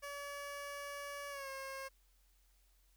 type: tone with pitch glide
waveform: 15% pulse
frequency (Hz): 570 to 538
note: C#5 to C5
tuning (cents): +48 to +48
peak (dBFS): -37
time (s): 0.02-1.89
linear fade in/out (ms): 20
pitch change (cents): -100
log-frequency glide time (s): 1.3-1.49
effects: added 45 Hz sine -68 dBFS peak until 2.96 s + white hiss -75 dBFS RMS until 2.96 s